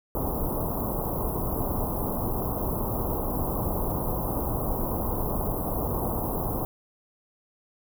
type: band-stop noise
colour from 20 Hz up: pink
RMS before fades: -28 dBFS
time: 0.15-6.65 s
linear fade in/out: 0 ms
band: 1100 to 12000 Hz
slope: 48 dB/octave
effects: none